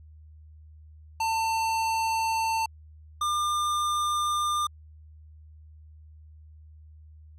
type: tone pair in turn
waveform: square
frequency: 896 / 1201.1 Hz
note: A5 / D6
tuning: +31 / +39 cents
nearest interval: perfect fourth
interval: 508 cents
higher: second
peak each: -25 dBFS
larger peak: neither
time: 1.2-2.66 / 3.21-4.67 s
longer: neither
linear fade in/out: 5 ms
effects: added 77 Hz sine -47 dBFS peak until 7.38 s + low-pass 11000 Hz 12 dB/octave